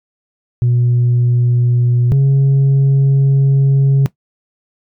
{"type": "tone pair in turn", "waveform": "sine", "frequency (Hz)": [121.7, 137], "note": ["B2", "C#3"], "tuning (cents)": [-25, -20], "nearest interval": "major second", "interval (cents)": 205, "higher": "second", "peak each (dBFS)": [-8, -5], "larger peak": "second", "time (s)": [[0.62, 2.12], [2.12, 4.06]], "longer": "second", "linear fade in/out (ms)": 0, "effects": ["noise-tail reverb RT60 0.1 s tail -19 dB re dry", "tanh soft clip ceiling -7 dBFS"]}